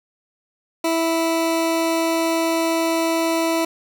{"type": "tone", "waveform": "20% pulse", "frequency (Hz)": 328.9, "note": "E4", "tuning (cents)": -4, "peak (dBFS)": -13, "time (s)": [0.84, 3.65], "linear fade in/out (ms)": 5, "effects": []}